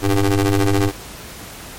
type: ring-modulated tone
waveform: 25% pulse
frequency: 98 Hz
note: G2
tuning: in tune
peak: -7 dBFS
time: 0.01-0.92 s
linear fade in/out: 50 ms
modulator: 203 Hz
effects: pink hiss -35 dBFS RMS until 1.78 s + MP3 64 kbps